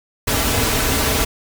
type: noise with comb filter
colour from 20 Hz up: pink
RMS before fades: -18 dBFS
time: 0.27-1.25 s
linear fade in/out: 10 ms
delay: 5.6 ms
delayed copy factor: -0.7
effects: none